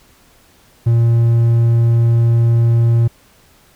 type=tone; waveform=triangle; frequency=116.54 Hz; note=A#2; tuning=in tune; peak=-7 dBFS; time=0.86-3.08 s; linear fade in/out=10 ms; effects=pink hiss -50 dBFS RMS until 3.75 s